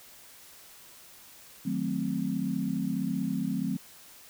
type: chord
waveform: sine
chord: D# diminished seventh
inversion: none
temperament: equal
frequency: 155.56 / 185 / 220 / 261.6 Hz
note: D#3 / F#3 / A3 / C4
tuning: 0 / 0 / 0 / 0 cents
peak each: -37 / -32 / -33 / -32 dBFS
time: 1.65-3.77 s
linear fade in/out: 10 ms
effects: white hiss -52 dBFS RMS until 4.29 s